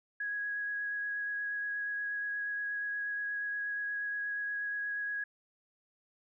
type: tone with vibrato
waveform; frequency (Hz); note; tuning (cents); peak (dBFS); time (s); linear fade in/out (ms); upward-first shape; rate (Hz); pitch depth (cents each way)
sine; 1661.2; G#6; 0; -33; 0.2-5.24; 5; sine; 8.4; 10
effects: none